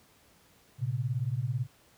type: beating tone pair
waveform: sine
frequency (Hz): 115 / 133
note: A#2 / C3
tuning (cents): -23 / +29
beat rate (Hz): 18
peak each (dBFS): -31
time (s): 0.78-1.67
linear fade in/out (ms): 50
effects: pink hiss -62 dBFS RMS until 1.97 s + high-pass 60 Hz 12 dB/octave